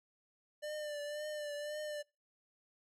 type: tone with vibrato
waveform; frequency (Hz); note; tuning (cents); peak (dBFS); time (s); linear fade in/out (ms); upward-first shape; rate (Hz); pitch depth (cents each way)
square; 595; D5; +22; -40; 0.62-2.03; 20; triangle; 1.9; 43
effects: noise-tail reverb RT60 0.3 s tail -26 dB re dry + low-pass 11000 Hz 12 dB/octave